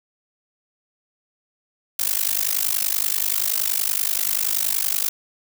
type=noise with amplitude modulation; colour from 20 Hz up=blue; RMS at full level=-18 dBFS; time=1.99-5.09 s; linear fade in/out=5 ms; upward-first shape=sine; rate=50.5 Hz; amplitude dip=100%; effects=none